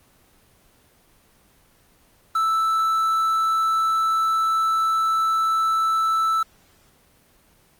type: tone with quantisation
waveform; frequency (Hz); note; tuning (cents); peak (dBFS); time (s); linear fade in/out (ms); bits
triangle; 1318.5; E6; 0; -16; 2.35-6.43; 5; 7
effects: pink hiss -57 dBFS RMS until 7.79 s + Opus 24 kbps